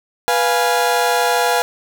30% pulse chord, F diminished, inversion second, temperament equal with one note detuned, 489.9 / 698.5 / 830.6 Hz, Cb5 / F5 / Ab5, -14 / 0 / 0 cents, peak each -16 dBFS, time 0.28-1.62 s, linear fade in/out 0 ms, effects none

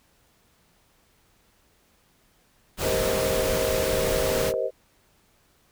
pink noise, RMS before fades -28 dBFS, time 2.77-4.53 s, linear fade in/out 50 ms
sine chord, C minor seventh, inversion second, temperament just, 392.4 / 470.9 / 523.3 / 627.9 Hz, G4 / Bb4 / C5 / Eb5, +2 / +18 / 0 / +16 cents, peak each -32 / -29 / -27 / -29 dBFS, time 2.81-4.71 s, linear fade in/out 50 ms
clicks, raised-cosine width 1 ms, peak -22 dBFS, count 3, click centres 3.504 / 3.683 / 4.539 s
effects pink hiss -63 dBFS RMS until 5.71 s

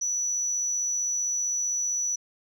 sine tone with amplitude modulation, 5920 Hz, F#8, in tune, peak -22 dBFS, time 0.01-2.16 s, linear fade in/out 10 ms, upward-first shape sine, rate 95.5 Hz, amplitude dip 30%, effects tanh soft clip ceiling -22 dBFS

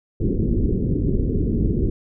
pink low-pass noise, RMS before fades -20 dBFS, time 0.2-1.9 s, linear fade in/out 5 ms, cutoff 420 Hz, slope 48 dB/octave, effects none

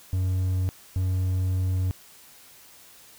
triangle tone bursts at uneven times, 92.5 Hz, F#2, in tune, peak -20 dBFS, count 2, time 0.13-0.69 / 0.96-1.91 s, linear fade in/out 0 ms, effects white hiss -51 dBFS RMS until 3.18 s

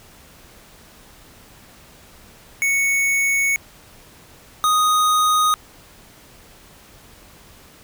square tone pair in turn, 2217 / 1244.2 Hz, C#7 / D#6, 0 / 0 cents, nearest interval minor seventh, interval 1000 cents, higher first, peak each -17 / -15 dBFS, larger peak second, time 2.62-3.56 / 4.64-5.54 s, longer first, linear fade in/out 0 ms, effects pink hiss -47 dBFS RMS until 7.83 s

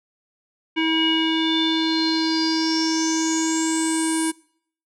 square tone with low-pass filter sweep, 321.8 Hz, E4, 42 cents flat, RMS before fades -21 dBFS, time 0.76-4.32 s, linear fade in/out 20 ms, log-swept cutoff 2600 to 9700 Hz, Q 9.9, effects noise-tail reverb RT60 0.6 s tail -23 dB re dry

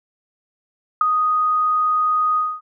sine tone with ADSR envelope, 1244.5 Hz, D#6, in tune, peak -8 dBFS, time 1.01-2.61 s, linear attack 3 ms, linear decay 9 ms, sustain -7 dB, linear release 240 ms, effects none

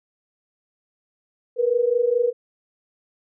sine tone pair together, 465.8 / 490.5 Hz, A#4 / B4, -1 / -12 cents, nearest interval minor second, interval 89 cents, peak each -21 / -19 dBFS, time 1.56-2.33 s, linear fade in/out 50 ms, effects none

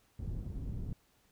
pink low-pass noise, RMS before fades -39 dBFS, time 0.19-0.93 s, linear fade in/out 2 ms, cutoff 170 Hz, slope 12 dB/octave, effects pink hiss -70 dBFS RMS until 1.31 s

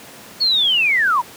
sine linear sweep, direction down, 4435 to 897 Hz, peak -13 dBFS, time 0.4-1.22 s, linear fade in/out 20 ms, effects pink hiss -39 dBFS RMS until 1.36 s + high-pass 150 Hz 12 dB/octave

